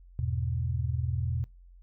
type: chord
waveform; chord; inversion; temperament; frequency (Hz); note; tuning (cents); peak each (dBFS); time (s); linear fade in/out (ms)
sine; E major; none; equal with one note detuned; 82.41 / 102.28 / 123.47; E2 / G#2 / B2; 0 / -26 / 0; -31 / -35 / -31; 0.19-1.44; 0
effects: noise-tail reverb RT60 0.2 s tail -21 dB re dry + added 44 Hz sine -50 dBFS peak until 1.82 s